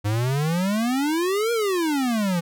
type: exponential two-way sweep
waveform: square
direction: up then down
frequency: 100.6 to 477.2 to 165.5 Hz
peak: -21 dBFS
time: 0.04-2.41 s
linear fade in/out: 20 ms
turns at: 1.52 s
effects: none